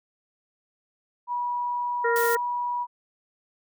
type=tone; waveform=sine; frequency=971 Hz; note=B5; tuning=30 cents flat; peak=-25 dBFS; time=1.27-2.87 s; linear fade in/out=50 ms
type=harmonic tone; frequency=466.2 Hz; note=A#4; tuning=in tune; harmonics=1 / 3 / 4; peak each=-23 / -28 / -29 dBFS; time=2.04-2.37 s; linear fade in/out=10 ms
type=noise; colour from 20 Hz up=blue; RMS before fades=-32 dBFS; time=2.16-2.35 s; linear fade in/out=0 ms
effects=none